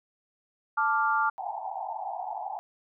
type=chord; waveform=sine; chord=D minor; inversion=second; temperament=equal; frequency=880 / 1174.7 / 1396.9 Hz; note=A5 / D6 / F6; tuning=0 / 0 / 0 cents; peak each=-27 dBFS; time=0.77-1.3 s; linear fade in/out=10 ms
type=band-pass noise; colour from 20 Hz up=white; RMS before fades=-35 dBFS; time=1.38-2.59 s; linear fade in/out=0 ms; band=690 to 900 Hz; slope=96 dB/octave
effects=none